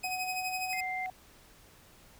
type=tone with tremolo; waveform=sawtooth; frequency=2524 Hz; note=D#7; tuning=24 cents sharp; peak=-29 dBFS; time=0.03-0.81 s; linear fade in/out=10 ms; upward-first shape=sine; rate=12 Hz; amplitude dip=65%
type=tone with pitch glide; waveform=sine; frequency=740 to 744.3 Hz; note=F#5 to F#5; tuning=0 to +10 cents; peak=-35 dBFS; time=0.04-1.1 s; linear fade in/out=2 ms; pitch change=+10 cents; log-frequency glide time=0.16-0.62 s
type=tone; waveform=sine; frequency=2092 Hz; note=C7; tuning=1 cent flat; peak=-35 dBFS; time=0.73-1.06 s; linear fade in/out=0 ms
effects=pink hiss -58 dBFS RMS until 2.19 s